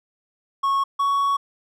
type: tone pair in turn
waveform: triangle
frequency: 1100 / 1117.3 Hz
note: C#6 / C#6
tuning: -14 / +13 cents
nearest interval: unison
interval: 27 cents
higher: second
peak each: -16 dBFS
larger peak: neither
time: 0.63-0.84 / 0.99-1.37 s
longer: second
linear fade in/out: 10 ms
effects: none